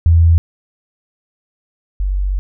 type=tone pair in turn; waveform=sine; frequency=83.2 / 47.61 Hz; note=E2 / G1; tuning=+17 / -50 cents; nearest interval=minor seventh; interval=967 cents; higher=first; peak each=-6 / -14 dBFS; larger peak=first; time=0.06-0.38 / 2-2.39 s; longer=second; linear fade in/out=0 ms; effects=none